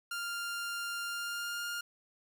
sawtooth tone with pitch glide, 1396.9 to 1410.7 Hz, F6 to F6, 0 to +17 cents, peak -32 dBFS, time 0.11-1.81 s, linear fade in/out 5 ms, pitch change +17 cents, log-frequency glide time 1.04-1.67 s, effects 10-bit

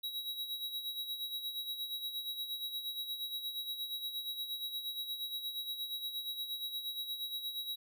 square tone with tremolo, 3860 Hz, B7, 40 cents flat, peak -36 dBFS, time 0.03-7.76 s, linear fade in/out 10 ms, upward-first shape sine, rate 8.5 Hz, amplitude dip 60%, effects none

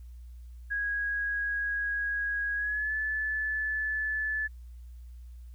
sine tone with pitch glide, 1651 to 1735.1 Hz, G#6 to A6, -11 to -25 cents, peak -28 dBFS, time 0.7-4.48 s, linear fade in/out 20 ms, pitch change +86 cents, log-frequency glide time 2.55-2.93 s, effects added 60 Hz sine -43 dBFS peak until 5.54 s + white hiss -71 dBFS RMS until 5.54 s

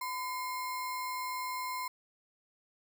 sine tone with sample-and-hold, 1011 Hz, B5, 40 cents sharp, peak -34 dBFS, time 0.01-1.88 s, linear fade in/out 5 ms, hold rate 3150 Hz, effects none

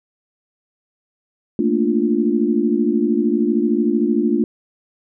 sine chord, Bb major seventh, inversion third, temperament equal, 220 / 233.1 / 293.7 / 349.2 Hz, A3 / Bb3 / D4 / F4, 0 / 0 / 0 / 0 cents, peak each -20 dBFS, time 1.59-4.44 s, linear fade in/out 2 ms, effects none

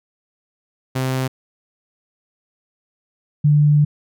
sawtooth / sine tone pair in turn, 130.5 / 148 Hz, C3 / D3, -4 / +14 cents, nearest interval major second, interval 218 cents, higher second, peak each -15 / -10 dBFS, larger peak second, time 0.95-1.28 / 3.44-3.85 s, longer second, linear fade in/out 10 ms, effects none

